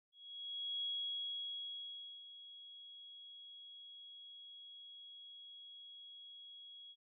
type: tone with ADSR envelope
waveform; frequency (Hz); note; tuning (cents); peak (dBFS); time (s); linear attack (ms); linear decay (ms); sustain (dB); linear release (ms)
sine; 3322; G#7; 0; -37; 0.12-6.96; 710; 1400; -15; 52
effects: noise-tail reverb RT60 0.1 s tail -23 dB re dry